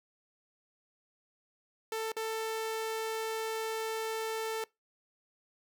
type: tone with dropouts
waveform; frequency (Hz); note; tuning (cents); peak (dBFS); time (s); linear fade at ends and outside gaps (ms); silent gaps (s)
sawtooth; 443.9; A4; +15; -29; 1.92-4.64; 2; 2.119-2.166
effects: noise-tail reverb RT60 0.2 s tail -23 dB re dry